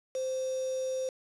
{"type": "tone with quantisation", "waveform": "sine", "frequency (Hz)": 520, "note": "C5", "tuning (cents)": -11, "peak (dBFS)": -30, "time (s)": [0.15, 1.09], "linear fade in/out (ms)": 2, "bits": 7, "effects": ["resampled to 24000 Hz"]}